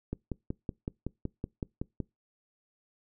click train, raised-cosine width 3 ms, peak -20 dBFS, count 11, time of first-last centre 0.13-2.003 s, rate 5.34 Hz, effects noise-tail reverb RT60 0.2 s tail -24 dB re dry

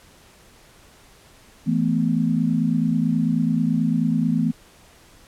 sine chord, E suspended fourth, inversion none, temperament equal with one note detuned, 164.81 / 220 / 249.2 Hz, E3 / A3 / B3, 0 / 0 / +16 cents, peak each -22 dBFS, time 1.66-4.52 s, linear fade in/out 20 ms, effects pink hiss -51 dBFS RMS until 5.27 s + low-pass 12000 Hz 12 dB/octave

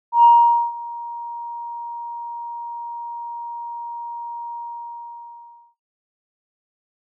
sine tone with ADSR envelope, 942 Hz, A#5, 18 cents sharp, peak -5 dBFS, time 0.12-5.75 s, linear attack 120 ms, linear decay 480 ms, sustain -22 dB, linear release 1200 ms, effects noise-tail reverb RT60 0.2 s tail -17 dB re dry + tanh soft clip ceiling -1 dBFS

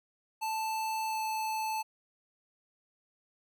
square tone with pitch glide, 880 to 874.4 Hz, A5 to A5, 0 to -11 cents, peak -32 dBFS, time 0.41-1.83 s, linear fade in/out 20 ms, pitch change -11 cents, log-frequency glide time 1.07-1.22 s, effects none

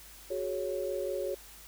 sine chord, F# suspended second, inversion none, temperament equal, 370 / 415.3 / 554.4 Hz, F#4 / G#4 / C#5, 0 / 0 / 0 cents, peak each -36 / -37 / -34 dBFS, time 0.3-1.35 s, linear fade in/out 10 ms, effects added 50 Hz sine -56 dBFS peak until 1.67 s + white hiss -52 dBFS RMS until 1.67 s

